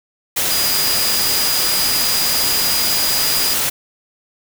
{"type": "tone in noise", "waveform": "sine", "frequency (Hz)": 4904, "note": "D#8", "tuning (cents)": -26, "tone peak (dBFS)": -19, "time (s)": [0.5, 3.54], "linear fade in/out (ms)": 10, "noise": "white", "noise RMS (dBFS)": -18, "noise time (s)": [0.36, 3.7], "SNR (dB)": -4, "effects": []}